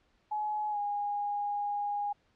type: tone with pitch glide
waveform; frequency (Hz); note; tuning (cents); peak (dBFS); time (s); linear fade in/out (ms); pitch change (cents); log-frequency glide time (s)
sine; 846 to 820; G#5 to G#5; +32 to -22; -30; 0.31-2.13; 10; -54; 0.7-0.78
effects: pink hiss -70 dBFS RMS until 2.35 s + low-pass 4000 Hz 12 dB/octave